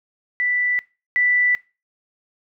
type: tone pair in turn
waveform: sine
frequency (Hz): 1975.5 / 1975.5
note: B6 / B6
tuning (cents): 0 / 0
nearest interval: unison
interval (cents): 0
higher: neither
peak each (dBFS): -18 / -15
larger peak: second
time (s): 0.4-0.79 / 1.16-1.55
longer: neither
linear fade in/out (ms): 0
effects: noise-tail reverb RT60 0.3 s tail -21 dB re dry